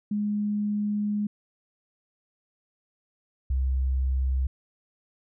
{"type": "tone pair in turn", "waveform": "sine", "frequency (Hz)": [207.8, 65.45], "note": ["G#3", "C2"], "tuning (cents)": [1, 1], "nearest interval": "octave + minor sixth", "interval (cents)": 2000, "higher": "first", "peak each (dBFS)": [-24, -22], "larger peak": "second", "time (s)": [[0.11, 1.27], [3.5, 4.47]], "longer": "first", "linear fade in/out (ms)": 5, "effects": []}